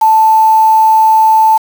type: tone with quantisation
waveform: sine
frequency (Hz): 880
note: A5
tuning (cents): 0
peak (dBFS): -4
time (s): 0.01-1.58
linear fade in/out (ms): 10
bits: 4
effects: none